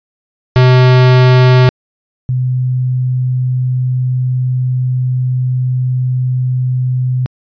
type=tone pair in turn; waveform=square / sine; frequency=127.1 / 127.1 Hz; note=C3 / C3; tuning=-50 / -50 cents; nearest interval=unison; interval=0 cents; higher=neither; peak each=-5 / -11 dBFS; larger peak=first; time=0.56-1.69 / 2.29-7.26 s; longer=second; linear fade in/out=0 ms; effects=resampled to 11025 Hz